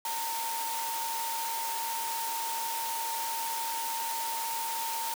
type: tone in noise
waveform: sine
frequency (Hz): 914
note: A#5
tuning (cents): -34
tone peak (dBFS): -33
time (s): 0.05-5.14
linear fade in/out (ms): 2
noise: white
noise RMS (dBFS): -36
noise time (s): 0.05-5.14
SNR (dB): 0
effects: high-pass 400 Hz 12 dB/octave